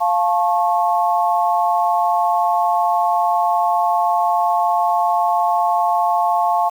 sine chord, F augmented, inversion none, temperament just, 698.5 / 873.1 / 1091.3 Hz, F5 / A5 / C#6, 0 / -14 / -27 cents, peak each -17 / -18 / -21 dBFS, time 0-6.7 s, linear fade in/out 20 ms, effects 7-bit

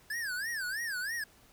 square tone with vibrato, 1661.2 Hz, G#6, in tune, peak -34 dBFS, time 0.1-1.24 s, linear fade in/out 5 ms, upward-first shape sine, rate 3.1 Hz, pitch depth 230 cents each way, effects pink hiss -61 dBFS RMS until 1.52 s

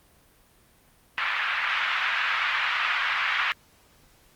pink band-pass noise, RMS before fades -26 dBFS, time 1.18-3.52 s, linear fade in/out 0 ms, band 1200 to 2800 Hz, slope 24 dB/octave, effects pink hiss -59 dBFS RMS until 4.35 s + Opus 32 kbps

